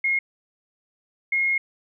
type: tone pair in turn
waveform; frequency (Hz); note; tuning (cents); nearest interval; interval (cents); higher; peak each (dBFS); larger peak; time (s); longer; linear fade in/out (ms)
sine; 2151 / 2151; C7 / C7; +47 / +47; unison; 0; neither; -19; neither; 0.04-0.19 / 1.32-1.58; second; 5
effects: none